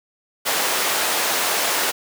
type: high-pass noise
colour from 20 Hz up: pink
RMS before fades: -21 dBFS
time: 0.45-1.92 s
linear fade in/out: 20 ms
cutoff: 550 Hz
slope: 12 dB/octave
effects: none